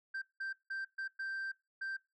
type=tone bursts at uneven times; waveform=sine; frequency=1568 Hz; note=G6; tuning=in tune; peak=-34 dBFS; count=6; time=0.14-0.22 / 0.4-0.53 / 0.7-0.85 / 0.98-1.08 / 1.19-1.52 / 1.81-1.97 s; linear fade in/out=10 ms; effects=noise-tail reverb RT60 0.2 s tail -18 dB re dry + tanh soft clip ceiling -36 dBFS